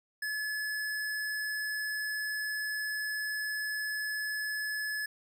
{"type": "tone", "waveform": "square", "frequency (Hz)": 1713, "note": "A6", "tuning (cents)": -47, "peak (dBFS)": -33, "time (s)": [0.22, 5.06], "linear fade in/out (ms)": 5, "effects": []}